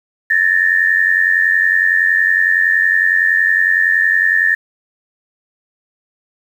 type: tone pair together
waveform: sine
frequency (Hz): 1738.2 / 1829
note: A6 / A#6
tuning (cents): -22 / -33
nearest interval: minor second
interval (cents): 89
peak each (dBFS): -13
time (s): 0.3-4.55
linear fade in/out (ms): 5
effects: 7-bit